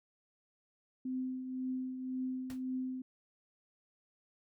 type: tone with tremolo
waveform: sine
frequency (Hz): 257.5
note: C4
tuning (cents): -28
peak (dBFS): -33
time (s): 1.05-3.02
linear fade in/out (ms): 5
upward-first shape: triangle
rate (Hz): 1.9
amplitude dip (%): 55
type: noise with exponential decay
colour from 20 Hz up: pink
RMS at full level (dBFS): -47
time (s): 2.5-2.63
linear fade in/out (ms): 0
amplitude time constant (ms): 27
effects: none